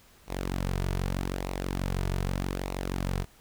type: tone with flanger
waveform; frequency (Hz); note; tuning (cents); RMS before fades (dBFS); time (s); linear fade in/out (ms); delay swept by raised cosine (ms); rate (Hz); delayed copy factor
sawtooth; 46.25; F#1; 0; -31; 0.27-3.26; 50; 0.61 to 3.81; 0.82; -0.55
effects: pink hiss -58 dBFS RMS until 3.4 s